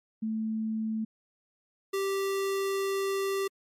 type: tone pair in turn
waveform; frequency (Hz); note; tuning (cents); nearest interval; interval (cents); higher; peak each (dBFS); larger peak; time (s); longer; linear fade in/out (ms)
sine / square; 220 / 391.1; A3 / G4; 0 / -4; minor seventh; 996; second; -28; neither; 0.22-1.05 / 1.93-3.48; second; 10
effects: MP3 64 kbps